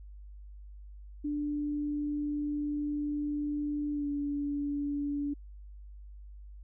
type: tone with pitch glide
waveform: sine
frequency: 293.8 to 287.4 Hz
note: D4 to D4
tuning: +1 to -37 cents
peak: -30 dBFS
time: 1.24-5.34 s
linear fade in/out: 10 ms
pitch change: -38 cents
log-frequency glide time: 3.92-4.07 s
effects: added 50 Hz sine -45 dBFS peak until 6.63 s